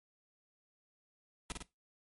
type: noise with echo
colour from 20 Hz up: pink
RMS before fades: -39 dBFS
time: 1.5-1.52 s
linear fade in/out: 0 ms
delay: 52 ms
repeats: 2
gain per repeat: -3 dB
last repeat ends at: 1.624 s
effects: noise-tail reverb RT60 0.2 s tail -18 dB re dry + MP3 48 kbps